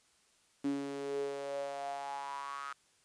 sawtooth tone with high-pass filter sweep, 139.9 Hz, C#3, 16 cents sharp, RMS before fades -39 dBFS, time 0.64-2.73 s, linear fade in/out 5 ms, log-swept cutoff 280 to 1300 Hz, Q 8.5, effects white hiss -69 dBFS RMS until 3.04 s + resampled to 22050 Hz

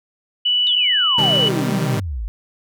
sine tone, 2960 Hz, F#7, in tune, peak -14 dBFS, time 0.45-1.49 s, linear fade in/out 10 ms
sine exponential sweep, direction down, 3773 to 46.57 Hz, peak -22 dBFS, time 0.67-2.28 s, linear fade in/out 0 ms
sawtooth chord, C minor, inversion none, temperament equal with one note detuned, 127.83 / 155.56 / 196 Hz, C3 / Eb3 / G3, -40 / 0 / 0 cents, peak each -20 dBFS, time 1.18-2 s, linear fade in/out 5 ms
effects none

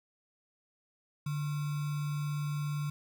sine tone with sample-and-hold, 147.1 Hz, D3, 3 cents sharp, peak -31 dBFS, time 1.26-2.9 s, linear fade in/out 5 ms, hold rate 1225 Hz, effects none

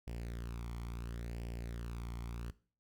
sawtooth tone with flanger, 58.27 Hz, A#1, in tune, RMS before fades -43 dBFS, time 0.07-2.51 s, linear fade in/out 5 ms, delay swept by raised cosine 0.38 to 0.92 ms, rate 0.72 Hz, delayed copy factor +0.6, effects noise-tail reverb RT60 0.4 s tail -18 dB re dry

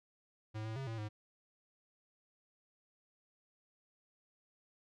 square tone with pitch steps, 108.4 / 110.7 / 135 / 112.9 / 106.3 Hz, A2 / A2 / C#3 / A2 / G#2, -25 / +11 / -45 / +45 / +41 cents, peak -40 dBFS, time 0.54-1.09 s, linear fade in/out 20 ms, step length 110 ms, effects low-pass 5000 Hz 12 dB/octave

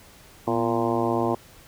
harmonic tone with a mistuned harmonic, 115.6 Hz, A#2, 14 cents flat, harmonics 1 / 2 / 3 / 4 / 5 / 6 / 7 / 8 / 9, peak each -32 / -28 / -26 / -30 / -31 / -30 / -32 / -32 / -32 dBFS, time 0.47-1.35 s, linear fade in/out 5 ms, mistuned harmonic 2, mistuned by +79 cents, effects pink hiss -50 dBFS RMS until 1.67 s

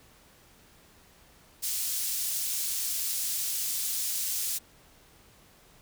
pink high-pass noise, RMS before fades -31 dBFS, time 1.62-4.59 s, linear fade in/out 20 ms, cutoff 6300 Hz, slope 12 dB/octave, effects pink hiss -58 dBFS RMS until 5.81 s

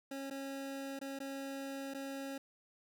25% pulse tone with dropouts, 273.3 Hz, C#4, 24 cents flat, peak -37 dBFS, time 0.11-2.38 s, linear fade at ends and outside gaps 5 ms, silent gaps 0.301-0.308 / 0.991-1.013 / 1.19-1.201 / 1.938-1.945 s, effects none

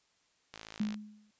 click train, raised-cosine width 0.2 ms, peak -27 dBFS, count 23, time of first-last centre 0.54-0.943 s, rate 54.6 Hz
sine tone with exponential decay, 211.1 Hz, G#3, 29 cents sharp, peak -27 dBFS, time 0.8-1.31 s, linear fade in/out 5 ms, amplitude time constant 110 ms
effects white hiss -72 dBFS RMS until 1.39 s + resampled to 16000 Hz

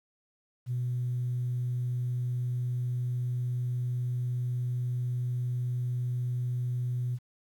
sine tone, 123.47 Hz, B2, in tune, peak -27 dBFS, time 0.66-7.19 s, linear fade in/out 50 ms, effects tanh soft clip ceiling -24 dBFS + 10-bit

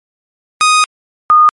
sawtooth / sine tone pair in turn, 1244.5 / 1227.4 Hz, D#6 / D#6, 0 / -24 cents, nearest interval unison, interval 24 cents, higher first, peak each -3 dBFS, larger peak neither, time 0.61-0.84 / 1.3-1.49 s, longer first, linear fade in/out 0 ms, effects MP3 48 kbps

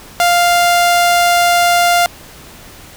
sawtooth tone, 698.5 Hz, F5, in tune, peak -5 dBFS, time 0.2-2.06 s, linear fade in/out 0 ms, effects pink hiss -37 dBFS RMS until 2.96 s

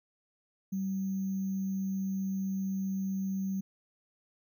sine tone with sample-and-hold, 192.3 Hz, G3, 33 cents flat, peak -30 dBFS, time 0.72-3.61 s, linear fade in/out 10 ms, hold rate 6300 Hz, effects none

